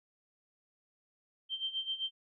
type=tone with tremolo; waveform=sine; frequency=3136 Hz; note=G7; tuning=in tune; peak=-31 dBFS; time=1.49-2.11 s; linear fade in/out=50 ms; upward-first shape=sine; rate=7.7 Hz; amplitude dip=80%; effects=none